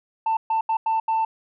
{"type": "tone bursts at uneven times", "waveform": "sine", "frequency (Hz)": 891, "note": "A5", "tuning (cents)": 22, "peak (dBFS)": -17, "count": 5, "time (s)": [[0.26, 0.37], [0.5, 0.61], [0.69, 0.77], [0.86, 1], [1.08, 1.25]], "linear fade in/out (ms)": 5, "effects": ["tanh soft clip ceiling -17 dBFS"]}